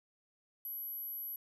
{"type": "tone", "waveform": "sine", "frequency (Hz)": 11760, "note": "F#9", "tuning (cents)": -12, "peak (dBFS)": -39, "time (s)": [0.65, 1.36], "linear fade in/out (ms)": 2, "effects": []}